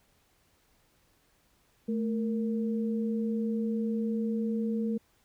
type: tone pair together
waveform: sine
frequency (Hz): 219.3 / 464.6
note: A3 / A#4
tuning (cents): -6 / -6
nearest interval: octave + minor second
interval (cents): 1300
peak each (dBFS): -28 / -35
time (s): 1.88-4.98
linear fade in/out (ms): 10
effects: pink hiss -68 dBFS RMS until 5.24 s